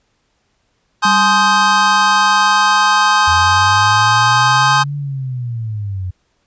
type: chord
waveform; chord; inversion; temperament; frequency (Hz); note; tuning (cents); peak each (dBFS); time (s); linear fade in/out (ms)
square; Ab major seventh; none; equal with one note detuned; 847.1 / 1046.5 / 1244.5 / 1568; Ab5 / C6 / Eb6 / G6; +34 / 0 / 0 / 0; -16; 1.02-4.84; 20
type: tone with exponential decay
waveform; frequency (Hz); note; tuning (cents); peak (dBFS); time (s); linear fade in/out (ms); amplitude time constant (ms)
sine; 196.4; G3; +4; -18; 1.05-4.78; 2; 810
type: linear two-way sweep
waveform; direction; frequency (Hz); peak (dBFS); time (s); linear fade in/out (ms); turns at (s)
sine; up then down; 82.41 to 145 to 89.5; -19; 3.27-6.11; 10; 4.96
effects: pink hiss -63 dBFS RMS until 6.46 s + resampled to 16000 Hz